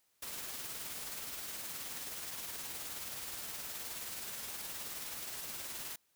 white noise with tremolo, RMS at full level -42 dBFS, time 0.22-5.96 s, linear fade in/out 5 ms, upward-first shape sine, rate 19 Hz, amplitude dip 30%, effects white hiss -75 dBFS RMS until 6.15 s

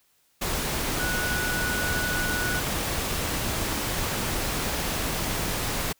sine tone in noise, 1471 Hz, F#6, 11 cents flat, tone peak -28 dBFS, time 0.99-2.6 s, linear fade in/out 10 ms, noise pink, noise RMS -28 dBFS, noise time 0.41-5.93 s, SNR -3 dB, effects white hiss -66 dBFS RMS until 5.99 s

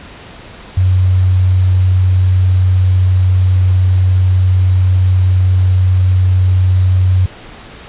sine tone with quantisation, 92.5 Hz, F#2, in tune, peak -7 dBFS, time 0.77-7.26 s, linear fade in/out 5 ms, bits 6, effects pink hiss -34 dBFS RMS until 7.88 s + resampled to 8000 Hz

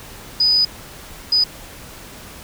sine tone bursts at uneven times, 4976 Hz, D#8, 1 cent flat, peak -12 dBFS, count 2, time 0.4-0.65 / 1.32-1.44 s, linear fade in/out 5 ms, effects pink hiss -38 dBFS RMS until 2.43 s

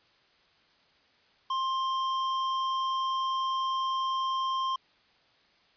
square tone, 1055 Hz, C6, 14 cents sharp, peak -28 dBFS, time 1.5-4.76 s, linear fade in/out 5 ms, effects white hiss -64 dBFS RMS until 5.76 s + resampled to 11025 Hz

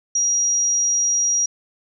sine tone, 5730 Hz, F8, 44 cents sharp, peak -16 dBFS, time 0.15-1.46 s, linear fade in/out 5 ms, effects none

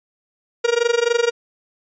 45% pulse tone with amplitude modulation, 472 Hz, A#4, 22 cents sharp, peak -12 dBFS, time 0.64-1.31 s, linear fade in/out 10 ms, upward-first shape sine, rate 23.7 Hz, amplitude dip 90%, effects resampled to 16000 Hz

